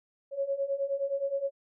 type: beating tone pair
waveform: sine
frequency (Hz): 547 / 556.6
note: C#5 / C#5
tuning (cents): -23 / +7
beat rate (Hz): 9.6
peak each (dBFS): -33 / -30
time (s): 0.31-1.51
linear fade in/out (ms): 50
effects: none

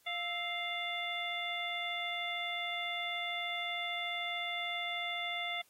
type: harmonic tone with a mistuned harmonic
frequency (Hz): 698.5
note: F5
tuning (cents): 0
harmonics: 1 / 2 / 3 / 4 / 5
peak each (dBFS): -41 / -47 / -38 / -46 / -40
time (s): 0.06-5.62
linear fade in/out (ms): 10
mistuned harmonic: 2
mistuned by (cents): -100
effects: white hiss -68 dBFS RMS until 5.69 s + AAC 48 kbps

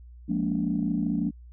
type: chord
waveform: sine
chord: Bb dominant seventh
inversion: second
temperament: equal with one note detuned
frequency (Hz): 174.61 / 207.7 / 233.1 / 287.8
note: F3 / Ab3 / Bb3 / D4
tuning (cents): 0 / 0 / 0 / -35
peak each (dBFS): -29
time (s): 0.28-1.31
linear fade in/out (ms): 20
effects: tanh soft clip ceiling -15 dBFS + added 60 Hz sine -44 dBFS peak until 1.52 s

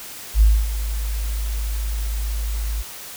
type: tone with ADSR envelope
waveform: sine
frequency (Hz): 53.2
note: G#1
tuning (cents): +42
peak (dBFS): -8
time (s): 0.34-2.83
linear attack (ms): 72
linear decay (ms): 250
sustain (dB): -13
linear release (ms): 21
effects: white hiss -36 dBFS RMS until 3.16 s

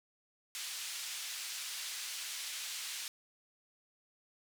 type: band-pass noise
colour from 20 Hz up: pink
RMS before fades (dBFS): -42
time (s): 0.55-3.08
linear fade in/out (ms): 0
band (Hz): 2800 to 10000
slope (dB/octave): 12
effects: none

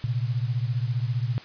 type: beating tone pair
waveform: sine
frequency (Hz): 116.6 / 131.6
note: A#2 / C3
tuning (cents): +1 / +10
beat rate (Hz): 15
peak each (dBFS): -25 / -28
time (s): 0.04-1.38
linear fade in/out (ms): 0
effects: white hiss -45 dBFS RMS until 1.44 s + resampled to 11025 Hz

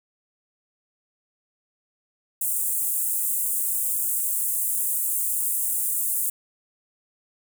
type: high-pass noise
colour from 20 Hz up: pink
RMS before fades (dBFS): -25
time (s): 2.41-6.3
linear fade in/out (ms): 5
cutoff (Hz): 8100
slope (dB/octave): 48
effects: none

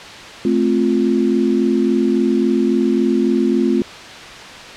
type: chord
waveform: sine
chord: F major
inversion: first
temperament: just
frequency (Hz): 218.3 / 261.9 / 349.2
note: A3 / C4 / F4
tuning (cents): -13 / +2 / 0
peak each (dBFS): -17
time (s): 0.45-3.82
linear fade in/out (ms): 2
effects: white hiss -33 dBFS RMS until 4.76 s + low-pass 4000 Hz 12 dB/octave

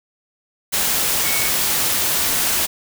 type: tone in noise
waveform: sine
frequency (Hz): 2220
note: C#7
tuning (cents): +2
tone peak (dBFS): -25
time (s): 1.24-1.5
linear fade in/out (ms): 20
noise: white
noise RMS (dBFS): -19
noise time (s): 0.72-2.67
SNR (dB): -9
effects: none

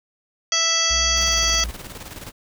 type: harmonic tone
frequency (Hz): 659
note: E5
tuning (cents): -1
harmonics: 1 / 2 / 3 / 4 / 5 / 7 / 8 / 9 / 10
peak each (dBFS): -33 / -28 / -27 / -31 / -24 / -23 / -30 / -22 / -30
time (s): 0.52-1.64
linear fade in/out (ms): 2
type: tone with pitch glide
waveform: triangle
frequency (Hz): 63.1 to 57.86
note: B1 to A#1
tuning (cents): +38 to -12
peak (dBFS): -24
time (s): 0.9-1.71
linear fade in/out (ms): 10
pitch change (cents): -150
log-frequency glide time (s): 1.28-1.37
type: noise with tremolo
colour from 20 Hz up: pink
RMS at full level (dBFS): -35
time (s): 1.16-2.32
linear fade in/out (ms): 20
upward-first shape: square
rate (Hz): 19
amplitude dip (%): 55
effects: none

